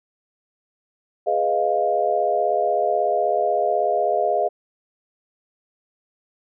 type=chord; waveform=sine; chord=F half-diminished seventh; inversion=first; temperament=equal; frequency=415.3 / 493.9 / 622.3 / 698.5 Hz; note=Ab4 / Cb5 / Eb5 / F5; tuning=0 / 0 / 0 / 0 cents; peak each=-25 / -27 / -22 / -21 dBFS; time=1.26-4.49 s; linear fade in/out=20 ms; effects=none